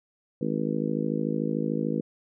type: harmonic tone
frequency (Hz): 53.5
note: A1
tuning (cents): -48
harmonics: 3 / 4 / 5 / 6 / 7 / 8 / 9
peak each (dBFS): -32 / -30 / -31 / -33 / -37 / -37 / -34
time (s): 0.41-2.01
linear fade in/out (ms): 5
effects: none